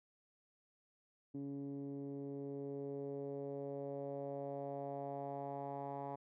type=tone with low-pass filter sweep; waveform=10% pulse; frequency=140 Hz; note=C#3; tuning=18 cents sharp; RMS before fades=-44 dBFS; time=1.34-6.16 s; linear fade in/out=10 ms; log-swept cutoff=290 to 900 Hz; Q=2.9; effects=none